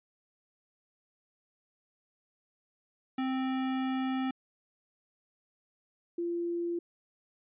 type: tone pair in turn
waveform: square / sine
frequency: 261.6 / 343.5 Hz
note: C4 / F4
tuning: 0 / -29 cents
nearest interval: perfect fourth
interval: 471 cents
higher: second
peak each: -30 / -30 dBFS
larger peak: neither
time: 3.18-4.31 / 6.18-6.79 s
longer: first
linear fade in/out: 5 ms
effects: resampled to 8000 Hz